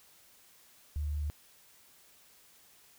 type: tone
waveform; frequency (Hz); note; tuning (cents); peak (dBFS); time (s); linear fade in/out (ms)
sine; 74.2; D2; +18; -31; 0.96-1.3; 0
effects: white hiss -61 dBFS RMS until 2.98 s